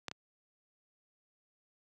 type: clicks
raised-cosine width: 0.2 ms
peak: -19 / -23 dBFS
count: 2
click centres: 0.083 / 0.114 s
effects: high-pass 100 Hz 12 dB/octave